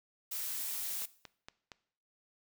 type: noise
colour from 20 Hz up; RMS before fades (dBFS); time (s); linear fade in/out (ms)
blue; -38; 0.31-1.06; 10
type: click train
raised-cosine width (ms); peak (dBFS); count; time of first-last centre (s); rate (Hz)
0.2; -29; 4; 1.02-1.718; 4.3
effects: noise-tail reverb RT60 0.6 s tail -19 dB re dry

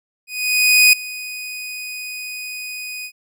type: tone with ADSR envelope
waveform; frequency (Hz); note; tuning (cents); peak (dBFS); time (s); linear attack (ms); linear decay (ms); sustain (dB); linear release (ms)
sawtooth; 2489; D#7; 0; -4; 0.27-3.12; 660; 4; -20; 72
effects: none

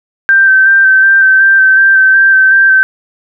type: tone with vibrato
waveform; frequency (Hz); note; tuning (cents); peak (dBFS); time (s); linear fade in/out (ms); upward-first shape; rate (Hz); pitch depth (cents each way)
sine; 1560; G6; -9; -3; 0.29-2.83; 0; square; 2.7; 17
effects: none

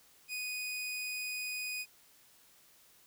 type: tone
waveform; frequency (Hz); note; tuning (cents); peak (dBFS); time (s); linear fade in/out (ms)
sawtooth; 2485; D#7; -3; -33; 0.28-1.86; 50
effects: white hiss -63 dBFS RMS until 3.06 s

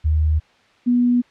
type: tone pair in turn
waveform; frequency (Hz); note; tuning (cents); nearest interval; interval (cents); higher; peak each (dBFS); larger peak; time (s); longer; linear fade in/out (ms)
sine; 77.5 / 243.9; D#2 / B3; -6 / -21; octave + minor sixth; 1985; second; -14 / -13; second; 0.04-0.4 / 0.86-1.22; neither; 20
effects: white hiss -54 dBFS RMS until 1.3 s + low-pass 3000 Hz 12 dB/octave

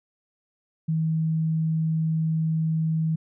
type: tone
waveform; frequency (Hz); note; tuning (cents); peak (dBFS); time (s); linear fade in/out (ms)
sine; 160; D#3; +49; -21; 0.88-3.16; 10
effects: none

